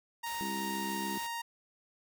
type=tone; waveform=sawtooth; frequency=932.3 Hz; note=A#5; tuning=in tune; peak=-32 dBFS; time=0.23-1.42 s; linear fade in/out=10 ms
type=noise; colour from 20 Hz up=white; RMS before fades=-46 dBFS; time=0.26-1.27 s; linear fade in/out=5 ms
type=harmonic tone; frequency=66.9 Hz; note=C2; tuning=39 cents sharp; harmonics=3 / 4 / 5 / 6; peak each=-39 / -46 / -42 / -47 dBFS; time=0.41-1.18 s; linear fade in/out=0 ms
effects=none